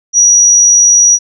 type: tone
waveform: sine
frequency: 5800 Hz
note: F#8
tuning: 35 cents flat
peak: -3 dBFS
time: 0.13-1.19 s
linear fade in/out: 50 ms
effects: none